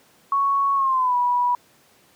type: tone with pitch glide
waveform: sine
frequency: 1110 to 977.5 Hz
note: C#6 to B5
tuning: +2 to -18 cents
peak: -17 dBFS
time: 0.32-1.55 s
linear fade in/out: 2 ms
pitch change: -220 cents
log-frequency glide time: 0.75-1.16 s
effects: pink hiss -56 dBFS RMS until 2.15 s + high-pass 150 Hz 12 dB/octave